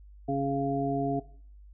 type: harmonic tone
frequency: 138.59 Hz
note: C#3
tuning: in tune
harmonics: 1 / 2 / 3 / 5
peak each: -33 / -30 / -33 / -31 dBFS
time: 0.28-1.2 s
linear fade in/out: 10 ms
effects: noise-tail reverb RT60 0.5 s tail -18 dB re dry + added 50 Hz sine -48 dBFS peak until 1.73 s